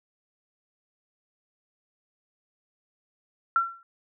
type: tone with exponential decay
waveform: sine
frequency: 1359 Hz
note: F6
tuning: 48 cents flat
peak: -16 dBFS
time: 3.56-3.83 s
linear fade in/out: 1 ms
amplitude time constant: 58 ms
effects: none